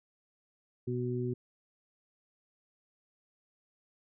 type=harmonic tone; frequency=123.47 Hz; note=B2; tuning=in tune; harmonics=1 / 2 / 3; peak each=-34 / -37 / -35 dBFS; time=0.87-1.34 s; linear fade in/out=10 ms; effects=none